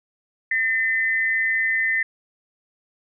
sine tone pair together, 1812 / 2033 Hz, A#6 / B6, -50 / +50 cents, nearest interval major second, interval 200 cents, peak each -21 / -22 dBFS, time 0.51-2.03 s, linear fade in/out 5 ms, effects none

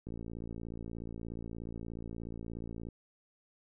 click train, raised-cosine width 3 ms, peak -30 dBFS, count 161, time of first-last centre 0.07-2.887 s, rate 56.8 Hz, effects none

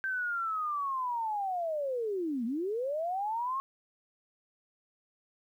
sine linear two-way sweep, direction down then up, 1568 to 220 to 1096 Hz, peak -30 dBFS, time 0.04-3.6 s, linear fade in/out 0 ms, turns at 2.45 s, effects 11-bit

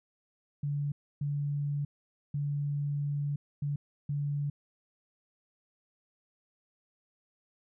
sine tone bursts at uneven times, 144.1 Hz, D3, 33 cents flat, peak -29 dBFS, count 5, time 0.63-0.92 / 1.21-1.85 / 2.34-3.36 / 3.62-3.76 / 4.09-4.5 s, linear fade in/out 5 ms, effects none

